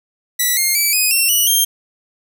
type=tone with pitch steps; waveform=5% pulse; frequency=1962 / 2127 / 2306 / 2501 / 2711 / 2940 / 3187 Hz; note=B6 / C7 / D7 / D#7 / E7 / F#7 / G7; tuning=-12 / +28 / -32 / +8 / +48 / -12 / +28 cents; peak=-4 dBFS; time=0.39-1.65 s; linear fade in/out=10 ms; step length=180 ms; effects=none